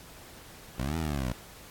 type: linear two-way sweep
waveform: 15% pulse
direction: up then down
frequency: 58.27 to 83.2 to 58.27 Hz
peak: -23 dBFS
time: 0.78-1.33 s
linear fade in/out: 10 ms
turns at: 0.97 s
effects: pink hiss -50 dBFS RMS until 1.7 s + AAC 64 kbps